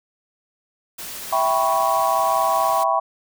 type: noise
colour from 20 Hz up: white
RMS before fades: -33 dBFS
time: 0.98-2.84 s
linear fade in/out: 10 ms
type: chord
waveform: sine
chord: C# half-diminished seventh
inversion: first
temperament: equal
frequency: 659.3 / 784 / 987.8 / 1108.7 Hz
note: E5 / G5 / B5 / C#6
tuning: 0 / 0 / 0 / 0 cents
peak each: -22 dBFS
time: 1.32-3 s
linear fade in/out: 10 ms
effects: none